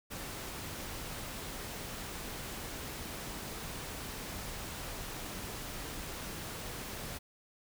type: noise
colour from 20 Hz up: pink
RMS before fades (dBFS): -42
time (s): 0.1-7.19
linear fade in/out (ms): 20
effects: none